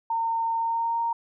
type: tone with pitch glide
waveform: sine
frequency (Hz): 913 to 927.4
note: A#5 to A#5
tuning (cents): -36 to -9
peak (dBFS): -23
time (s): 0.1-1.13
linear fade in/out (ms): 5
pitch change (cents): +27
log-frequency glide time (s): 0.56-1.01
effects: none